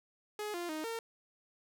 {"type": "tone with pitch steps", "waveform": "sawtooth", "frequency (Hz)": [420.4, 347.8, 311.1, 456.7], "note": ["G#4", "F4", "D#4", "A#4"], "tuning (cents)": [21, -7, 0, -36], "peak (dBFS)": -33, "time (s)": [0.39, 0.99], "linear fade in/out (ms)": 2, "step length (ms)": 150, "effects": []}